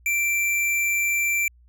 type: tone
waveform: square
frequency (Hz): 2349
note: D7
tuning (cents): 0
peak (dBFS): -21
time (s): 0.06-1.48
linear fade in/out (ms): 2
effects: added 60 Hz sine -51 dBFS peak until 1.68 s